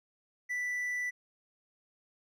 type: tone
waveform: triangle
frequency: 1975.5 Hz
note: B6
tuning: in tune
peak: -30 dBFS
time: 0.49-1.11 s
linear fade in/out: 20 ms
effects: none